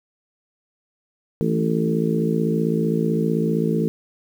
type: harmonic tone with a mistuned harmonic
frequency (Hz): 55.6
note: A1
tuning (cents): +19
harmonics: 3 / 4 / 5 / 6 / 7 / 8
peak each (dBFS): -22 / -23 / -31 / -27 / -30 / -25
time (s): 1.41-3.88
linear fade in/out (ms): 0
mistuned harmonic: 3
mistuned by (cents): -33
effects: 8-bit